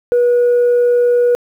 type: tone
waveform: sine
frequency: 484.7 Hz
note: B4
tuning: 32 cents flat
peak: -7 dBFS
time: 0.12-1.35 s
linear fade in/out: 0 ms
effects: tanh soft clip ceiling -7 dBFS + 8-bit